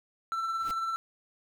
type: tone with tremolo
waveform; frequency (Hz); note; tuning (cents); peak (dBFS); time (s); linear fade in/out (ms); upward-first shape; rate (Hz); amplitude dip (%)
triangle; 1338; E6; +25; -26; 0.32-0.96; 0; sine; 18; 35
type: noise with exponential growth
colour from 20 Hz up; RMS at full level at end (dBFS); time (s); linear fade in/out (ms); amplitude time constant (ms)
pink; -40; 0.53-0.71; 0; 38
effects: none